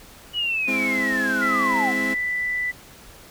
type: linear sweep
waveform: sine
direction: down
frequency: 2960 to 704 Hz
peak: -21 dBFS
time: 0.33-1.93 s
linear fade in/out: 50 ms
type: chord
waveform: 35% pulse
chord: Ab augmented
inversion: none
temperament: equal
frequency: 207.7 / 261.6 / 329.6 Hz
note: Ab3 / C4 / E4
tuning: 0 / 0 / 0 cents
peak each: -29 / -25 / -31 dBFS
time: 0.67-2.15 s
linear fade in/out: 20 ms
type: tone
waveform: sine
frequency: 1984 Hz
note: B6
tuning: 7 cents sharp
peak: -22 dBFS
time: 1.41-2.72 s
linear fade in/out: 20 ms
effects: pink hiss -46 dBFS RMS until 3.3 s